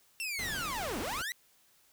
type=linear two-way sweep; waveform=sawtooth; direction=down then up; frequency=2743 to 189.7 to 2015 Hz; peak=-31 dBFS; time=0.2-1.32 s; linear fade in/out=0 ms; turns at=0.99 s
type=noise; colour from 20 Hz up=pink; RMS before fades=-42 dBFS; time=0.39-1.22 s; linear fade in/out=0 ms
effects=white hiss -66 dBFS RMS until 1.92 s